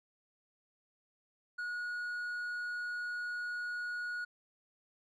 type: tone with hard clipping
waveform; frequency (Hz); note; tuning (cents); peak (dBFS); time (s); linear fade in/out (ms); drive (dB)
sine; 1452; F#6; -33; -37; 1.58-4.25; 10; 3
effects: resampled to 22050 Hz